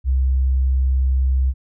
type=tone; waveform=sine; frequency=65.41 Hz; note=C2; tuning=in tune; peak=-14 dBFS; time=0.04-1.54 s; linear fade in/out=50 ms; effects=none